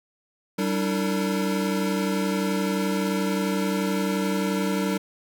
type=tone cluster; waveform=square; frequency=191.8 / 294.6 / 326.1 / 455.3 Hz; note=G3 / D4 / E4 / A#4; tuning=-37 / +6 / -19 / -41 cents; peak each=-26 / -30 / -33 / -31 dBFS; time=0.58-4.98 s; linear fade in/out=10 ms; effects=none